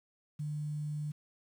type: tone with quantisation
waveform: sine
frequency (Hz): 150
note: D3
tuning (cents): +37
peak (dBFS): -34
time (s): 0.39-1.12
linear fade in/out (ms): 10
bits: 10
effects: none